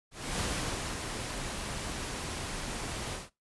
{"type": "noise with ADSR envelope", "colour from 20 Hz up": "pink", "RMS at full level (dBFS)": -32, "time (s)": [0.11, 3.3], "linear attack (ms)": 280, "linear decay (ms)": 550, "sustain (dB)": -5, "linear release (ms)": 170, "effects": ["noise-tail reverb RT60 0.2 s tail -19 dB re dry", "resampled to 24000 Hz"]}